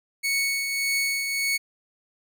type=tone with tremolo; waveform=sawtooth; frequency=2217 Hz; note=C#7; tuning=in tune; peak=-18 dBFS; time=0.23-1.58 s; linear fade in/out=20 ms; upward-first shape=triangle; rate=1.7 Hz; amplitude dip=45%; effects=none